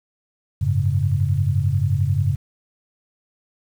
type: chord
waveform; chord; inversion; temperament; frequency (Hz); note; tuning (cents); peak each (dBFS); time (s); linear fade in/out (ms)
sine; F# suspended second; none; equal; 92.5 / 103.83 / 138.59; F#2 / G#2 / C#3; 0 / 0 / 0; -21; 0.61-2.36; 10
effects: 8-bit